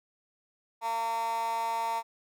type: tone with high-pass filter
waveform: 15% pulse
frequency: 228.2 Hz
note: A#3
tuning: 37 cents flat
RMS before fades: -31 dBFS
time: 0.81-2.03 s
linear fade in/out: 50 ms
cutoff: 880 Hz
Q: 5.7
effects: none